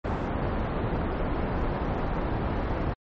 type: low-pass noise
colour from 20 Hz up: pink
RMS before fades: -28 dBFS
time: 0.04-2.94 s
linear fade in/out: 10 ms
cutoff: 1100 Hz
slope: 12 dB/octave
effects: MP3 32 kbps